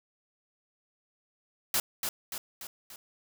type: noise with echo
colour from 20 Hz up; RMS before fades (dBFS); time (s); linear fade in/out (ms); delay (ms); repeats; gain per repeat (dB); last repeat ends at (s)
white; -27; 1.74-1.8; 2; 290; 4; -5; 2.96
effects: none